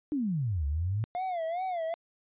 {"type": "exponential two-way sweep", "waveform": "sine", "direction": "down then up", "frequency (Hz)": [311.1, 68.8, 114.4], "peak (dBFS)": -27, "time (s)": [0.12, 1.04], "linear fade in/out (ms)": 0, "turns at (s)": 0.66}
{"type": "tone with vibrato", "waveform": "triangle", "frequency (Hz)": 698.5, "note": "F5", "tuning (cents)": 0, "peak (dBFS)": -28, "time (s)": [1.15, 1.94], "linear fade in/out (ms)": 0, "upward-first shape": "sine", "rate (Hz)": 2.5, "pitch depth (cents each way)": 140}
{"effects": ["resampled to 8000 Hz"]}